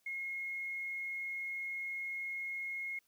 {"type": "tone with quantisation", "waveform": "sine", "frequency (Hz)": 2157, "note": "C#7", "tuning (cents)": -48, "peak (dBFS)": -37, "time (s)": [0.06, 2.99], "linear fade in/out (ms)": 5, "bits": 11, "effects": ["white hiss -75 dBFS RMS until 3.07 s"]}